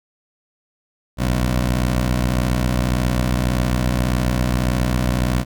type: beating tone pair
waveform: 15% pulse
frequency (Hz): 61.74 / 69.14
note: B1 / C#2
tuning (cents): 0 / -4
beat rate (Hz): 7.4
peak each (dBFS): -11 / -20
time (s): 1.17-5.45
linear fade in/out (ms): 50
effects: none